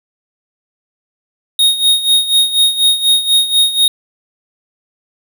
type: tone with tremolo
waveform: square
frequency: 3729 Hz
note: A#7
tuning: in tune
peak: -7 dBFS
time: 1.59-3.88 s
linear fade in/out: 2 ms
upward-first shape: sine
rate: 4.1 Hz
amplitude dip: 75%
effects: none